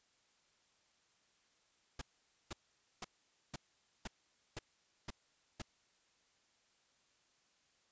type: noise bursts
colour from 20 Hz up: pink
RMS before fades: -43 dBFS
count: 8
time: 1.99-5.62 s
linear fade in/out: 5 ms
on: 25 ms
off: 490 ms
effects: white hiss -74 dBFS RMS until 7.91 s + resampled to 16000 Hz